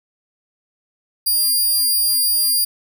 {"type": "tone", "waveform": "10% pulse", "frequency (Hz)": 4799, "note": "D8", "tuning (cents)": 37, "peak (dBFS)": -8, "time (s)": [1.26, 2.65], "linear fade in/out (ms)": 10, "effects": []}